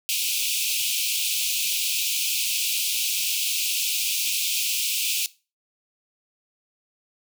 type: high-pass noise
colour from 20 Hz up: pink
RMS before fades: -25 dBFS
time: 0.09-5.26 s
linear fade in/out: 0 ms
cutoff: 2400 Hz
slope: 96 dB/octave
effects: noise-tail reverb RT60 0.3 s tail -19 dB re dry